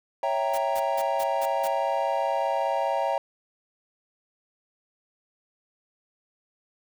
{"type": "chord", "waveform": "triangle", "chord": "C# diminished seventh", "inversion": "none", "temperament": "equal", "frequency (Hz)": [554.4, 659.3, 784, 932.3], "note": ["C#5", "E5", "G5", "Bb5"], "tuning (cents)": [0, 0, 0, 0], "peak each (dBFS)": -27, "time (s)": [0.23, 3.18], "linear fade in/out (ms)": 2}
{"type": "noise bursts", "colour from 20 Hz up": "white", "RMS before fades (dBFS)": -38, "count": 6, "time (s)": [0.53, 1.68], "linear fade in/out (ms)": 10, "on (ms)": 50, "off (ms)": 170}
{"effects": []}